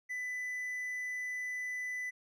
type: tone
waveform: triangle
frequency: 1996 Hz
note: B6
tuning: 18 cents sharp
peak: -34 dBFS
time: 0.09-2.11 s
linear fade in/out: 20 ms
effects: none